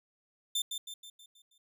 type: tone with echo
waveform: sawtooth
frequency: 3565 Hz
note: A7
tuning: 22 cents sharp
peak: -26 dBFS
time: 0.55-0.62 s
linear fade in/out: 5 ms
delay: 160 ms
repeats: 6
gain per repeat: -6 dB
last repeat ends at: 1.58 s
effects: none